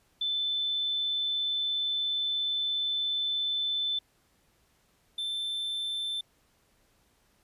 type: tone pair in turn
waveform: sine / triangle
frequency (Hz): 3523 / 3545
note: A7 / A7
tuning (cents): +1 / +12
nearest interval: unison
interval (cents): 11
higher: second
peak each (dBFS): -27 / -29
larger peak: first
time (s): 0.21-3.99 / 5.18-6.21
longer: first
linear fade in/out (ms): 5
effects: pink hiss -68 dBFS RMS until 7.43 s + resampled to 32000 Hz